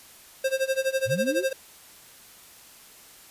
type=tone with tremolo; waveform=square; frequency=531 Hz; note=C5; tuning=25 cents sharp; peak=-21 dBFS; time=0.44-1.53 s; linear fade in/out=5 ms; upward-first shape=sine; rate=12 Hz; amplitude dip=90%
type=linear sweep; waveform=sine; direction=up; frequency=90 to 405.4 Hz; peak=-27 dBFS; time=1.05-1.46 s; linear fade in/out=50 ms
effects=white hiss -50 dBFS RMS until 3.3 s + resampled to 32000 Hz